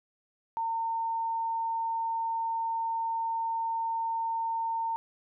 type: tone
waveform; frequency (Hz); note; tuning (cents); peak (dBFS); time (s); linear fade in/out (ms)
sine; 910; A#5; -42; -28; 0.57-4.96; 0
effects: none